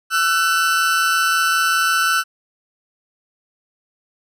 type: tone pair together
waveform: 40% pulse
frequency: 1338 / 1503.4 Hz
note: E6 / F#6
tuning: +25 / +27 cents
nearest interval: major second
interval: 202 cents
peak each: -17 dBFS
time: 0.1-2.24 s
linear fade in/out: 50 ms
effects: resampled to 32000 Hz